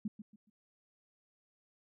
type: tone with echo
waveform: sine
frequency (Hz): 211.1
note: G#3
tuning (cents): +29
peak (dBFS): -33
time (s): 0.05-0.08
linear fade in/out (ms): 5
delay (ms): 140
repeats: 3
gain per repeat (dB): -11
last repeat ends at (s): 0.5
effects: none